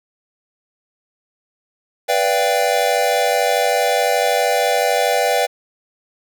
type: chord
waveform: square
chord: G dominant seventh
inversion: first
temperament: equal with one note detuned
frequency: 493.9 / 587.3 / 692 / 784 Hz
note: B4 / D5 / F5 / G5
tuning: 0 / 0 / -16 / 0 cents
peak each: -21 dBFS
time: 2.08-5.47 s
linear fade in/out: 20 ms
effects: none